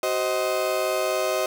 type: chord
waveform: 35% pulse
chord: C diminished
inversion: second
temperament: just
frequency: 376.7 / 523.3 / 627.9 Hz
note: Gb4 / C5 / Eb5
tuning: +31 / 0 / +16 cents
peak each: -27 / -26 / -23 dBFS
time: 0.03-1.46 s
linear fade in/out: 2 ms
effects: none